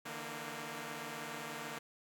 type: tone cluster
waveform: 5% pulse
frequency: 148.3 / 164.5 / 231.7 / 303.4 Hz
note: D3 / E3 / A#3 / D#4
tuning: +17 / -3 / -10 / -44 cents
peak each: -36 / -39 / -33 / -40 dBFS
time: 0.05-1.79 s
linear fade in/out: 10 ms
effects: none